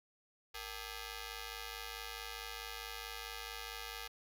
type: ring-modulated tone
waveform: 5% pulse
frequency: 414.3 Hz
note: G#4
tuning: 4 cents flat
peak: -29 dBFS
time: 0.54-4.08 s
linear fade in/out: 10 ms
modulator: 362 Hz
effects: none